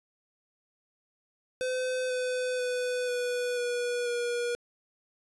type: tone with pitch steps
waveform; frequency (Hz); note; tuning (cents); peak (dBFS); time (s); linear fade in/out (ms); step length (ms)
square; 510 / 503.9 / 497.8 / 491.8 / 485.8 / 480; C5 / B4 / B4 / B4 / B4 / B4; -44 / +35 / +14 / -7 / -29 / -49; -29; 1.61-4.55; 0; 490
effects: resampled to 24000 Hz